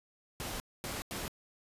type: noise bursts at uneven times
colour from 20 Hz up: pink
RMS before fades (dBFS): -39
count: 3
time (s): 0.4-0.6 / 0.84-1.02 / 1.11-1.28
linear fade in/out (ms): 0
effects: resampled to 32000 Hz